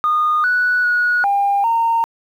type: tone with pitch steps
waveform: sine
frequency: 1226 / 1477 / 1457 / 802 / 919 Hz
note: D#6 / F#6 / F#6 / G5 / A#5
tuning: -26 / -3 / -27 / +39 / -25 cents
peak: -12 dBFS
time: 0.04-2.04 s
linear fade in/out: 0 ms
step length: 400 ms
effects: tanh soft clip ceiling -9 dBFS + 8-bit